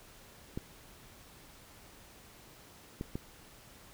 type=clicks; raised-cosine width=3 ms; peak=-23 dBFS; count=3; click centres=0.575 / 3.011 / 3.155 s; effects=pink hiss -56 dBFS RMS until 3.93 s